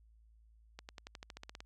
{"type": "accelerating click train", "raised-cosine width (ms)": 0.2, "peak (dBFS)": -29, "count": 12, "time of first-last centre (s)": [0.79, 1.605], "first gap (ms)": 99, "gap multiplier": 0.94, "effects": ["added 55 Hz sine -61 dBFS peak until 1.65 s"]}